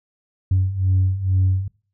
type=beating tone pair; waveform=sine; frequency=92.5 / 94.7 Hz; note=F#2 / F#2; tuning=0 / +41 cents; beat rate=2.2 Hz; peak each=-20 / -16 dBFS; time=0.51-1.68 s; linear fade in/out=5 ms; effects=noise-tail reverb RT60 0.4 s tail -23 dB re dry + tanh soft clip ceiling -11 dBFS